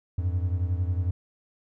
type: beating tone pair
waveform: triangle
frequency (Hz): 87.4 / 98.4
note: F2 / G2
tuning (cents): +2 / +7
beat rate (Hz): 11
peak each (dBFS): -23 / -28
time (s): 0.18-1.11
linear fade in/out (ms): 5
effects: none